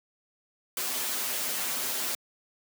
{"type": "noise with comb filter", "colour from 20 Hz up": "white", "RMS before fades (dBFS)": -31, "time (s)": [0.77, 2.15], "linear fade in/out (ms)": 2, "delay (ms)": 7.9, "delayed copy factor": 0.9, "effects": ["high-pass 200 Hz 12 dB/octave"]}